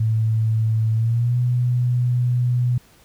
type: tone with pitch glide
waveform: sine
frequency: 111 to 123.16 Hz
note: A2 to B2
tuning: +16 to -4 cents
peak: -16 dBFS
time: 0-2.78 s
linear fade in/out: 5 ms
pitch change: +180 cents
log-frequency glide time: 0.94-1.37 s
effects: pink hiss -53 dBFS RMS until 3.04 s